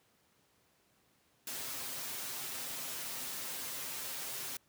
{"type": "noise with comb filter", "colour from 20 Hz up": "white", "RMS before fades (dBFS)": -41, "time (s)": [1.47, 4.57], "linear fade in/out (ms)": 2, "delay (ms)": 7.6, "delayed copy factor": 0.7, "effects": ["pink hiss -71 dBFS RMS until 4.68 s", "high-pass 100 Hz 12 dB/octave"]}